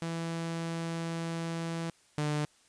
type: tone pair in turn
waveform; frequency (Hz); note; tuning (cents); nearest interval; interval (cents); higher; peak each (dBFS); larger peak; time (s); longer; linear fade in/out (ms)
sawtooth; 166 / 149.47; E3 / D3; +12 / +31; major second; 181; first; -29 / -25; second; 0.02-1.9 / 2.18-2.45; first; 0
effects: white hiss -64 dBFS RMS until 2.68 s + resampled to 22050 Hz